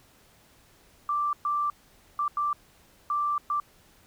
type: tone bursts at uneven times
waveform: sine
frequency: 1174.7 Hz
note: D6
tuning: in tune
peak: -24 dBFS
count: 6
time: 1.09-1.33 / 1.45-1.7 / 2.19-2.28 / 2.37-2.53 / 3.1-3.38 / 3.5-3.6 s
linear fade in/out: 2 ms
effects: pink hiss -59 dBFS RMS until 4.06 s